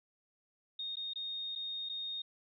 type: tone with dropouts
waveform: sine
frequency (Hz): 3700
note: A#7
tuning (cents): -14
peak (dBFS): -37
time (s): 0.79-2.22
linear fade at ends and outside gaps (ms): 5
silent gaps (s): 0.957-0.968 / 1.135-1.157 / 1.553-1.558 / 1.89-1.895
effects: none